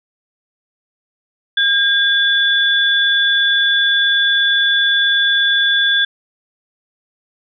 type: tone pair together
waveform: sine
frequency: 1613 / 3452 Hz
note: G6 / A7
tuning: +49 / -34 cents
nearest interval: octave + minor second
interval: 1317 cents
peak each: -14 dBFS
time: 1.57-6.05 s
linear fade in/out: 5 ms
effects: none